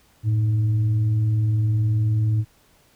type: tone with frequency modulation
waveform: sine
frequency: 110 Hz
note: A2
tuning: in tune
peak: -17 dBFS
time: 0.23-2.45 s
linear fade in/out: 50 ms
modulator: 201 Hz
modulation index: 0.23
effects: pink hiss -58 dBFS RMS until 2.95 s